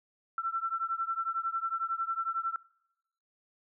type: beating tone pair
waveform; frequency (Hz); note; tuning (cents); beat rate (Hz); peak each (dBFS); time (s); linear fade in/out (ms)
sine; 1339 / 1350; E6 / E6; +27 / +41; 11; -33 / -34; 0.38-2.56; 2
effects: noise-tail reverb RT60 0.9 s tail -24 dB re dry